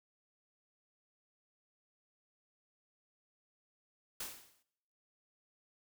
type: noise with exponential decay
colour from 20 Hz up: white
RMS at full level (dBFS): -39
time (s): 4.2-4.63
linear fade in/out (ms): 5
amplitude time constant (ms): 93
effects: noise-tail reverb RT60 0.9 s tail -24 dB re dry